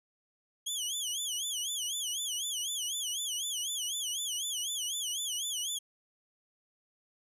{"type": "tone with vibrato", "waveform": "20% pulse", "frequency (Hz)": 3191, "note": "G7", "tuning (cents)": 30, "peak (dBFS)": -27, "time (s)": [0.66, 5.79], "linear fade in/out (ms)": 10, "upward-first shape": "sine", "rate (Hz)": 4, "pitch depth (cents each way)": 170, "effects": []}